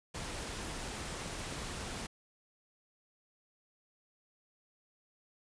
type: noise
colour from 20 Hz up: pink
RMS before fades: -41 dBFS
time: 0.14-2.07 s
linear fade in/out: 10 ms
type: click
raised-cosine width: 2 ms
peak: -30 dBFS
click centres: 1.525 s
effects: resampled to 22050 Hz